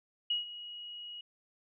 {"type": "tone with ADSR envelope", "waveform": "sine", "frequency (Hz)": 2900, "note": "F#7", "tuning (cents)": -35, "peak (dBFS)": -27, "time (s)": [0.3, 1.21], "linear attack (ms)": 6, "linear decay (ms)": 140, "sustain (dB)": -15, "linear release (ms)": 4, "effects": []}